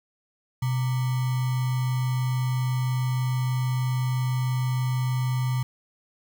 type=tone with sample-and-hold; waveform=sine; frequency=126.9 Hz; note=B2; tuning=47 cents sharp; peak=-22 dBFS; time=0.62-5.63 s; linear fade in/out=5 ms; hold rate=1050 Hz; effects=none